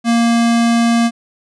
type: tone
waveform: square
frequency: 233.1 Hz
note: A#3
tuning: in tune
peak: -11 dBFS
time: 0.04-1.11 s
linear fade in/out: 50 ms
effects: resampled to 22050 Hz